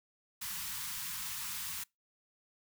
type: band-stop noise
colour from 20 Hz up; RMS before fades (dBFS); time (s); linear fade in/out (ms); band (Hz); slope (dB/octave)
white; -40; 0.41-1.84; 10; 220 to 880; 96
effects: noise-tail reverb RT60 0.2 s tail -25 dB re dry